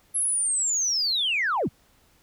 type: linear sweep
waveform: sine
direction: down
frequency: 11175 to 58.27 Hz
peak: -21 dBFS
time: 0.14-1.69 s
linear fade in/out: 20 ms
effects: tanh soft clip ceiling -17 dBFS + pink hiss -61 dBFS RMS until 2.22 s